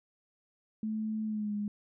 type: tone with pitch glide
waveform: sine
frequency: 217.3 to 206.9 Hz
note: A3 to G#3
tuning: -21 to -6 cents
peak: -31 dBFS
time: 0.83-1.68 s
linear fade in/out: 2 ms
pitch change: -85 cents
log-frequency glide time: 1.25-1.54 s
effects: none